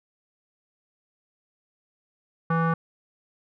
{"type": "tone with low-pass filter", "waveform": "square", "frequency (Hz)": 164.81, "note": "E3", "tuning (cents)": 0, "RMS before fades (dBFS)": -23, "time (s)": [2.5, 2.74], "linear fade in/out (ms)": 5, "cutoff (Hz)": 1300, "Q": 6.8, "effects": []}